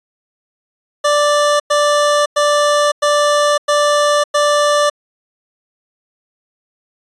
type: tone bursts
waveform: 25% pulse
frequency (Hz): 587.3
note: D5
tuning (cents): 0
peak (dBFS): -7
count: 6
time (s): 1.04-4.9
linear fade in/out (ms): 10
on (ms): 560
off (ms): 100
effects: resampled to 22050 Hz